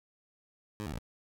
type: tone with pitch steps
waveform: 15% pulse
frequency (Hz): 105.3 / 76.9 / 53.7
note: G#2 / D#2 / A1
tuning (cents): +24 / -20 / -41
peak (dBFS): -30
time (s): 0.8-0.986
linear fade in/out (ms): 0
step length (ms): 62
effects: none